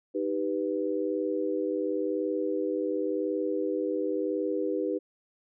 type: chord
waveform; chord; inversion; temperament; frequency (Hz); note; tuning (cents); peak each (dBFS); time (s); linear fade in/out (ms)
sine; Eb augmented; none; equal; 311.1 / 392 / 493.9; Eb4 / G4 / B4; 0 / 0 / 0; -31; 0.14-4.99; 20
effects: none